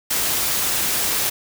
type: noise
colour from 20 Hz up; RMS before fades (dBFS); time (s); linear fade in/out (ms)
white; -21; 0.1-1.3; 10
effects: none